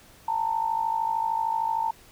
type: tone with amplitude modulation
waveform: sine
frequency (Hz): 900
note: A5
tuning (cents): +39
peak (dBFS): -20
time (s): 0.28-1.91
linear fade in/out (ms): 5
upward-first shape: sine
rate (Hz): 53.2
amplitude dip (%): 75
effects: pink hiss -53 dBFS RMS until 2.11 s